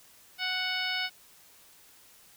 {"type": "harmonic tone", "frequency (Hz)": 740, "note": "F#5", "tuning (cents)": 0, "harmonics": [1, 2, 3, 4, 5, 6, 7], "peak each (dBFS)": [-40, -35, -34, -35, -38, -39, -39], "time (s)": [0.38, 1.1], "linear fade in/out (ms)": 50, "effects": ["white hiss -57 dBFS RMS until 2.36 s"]}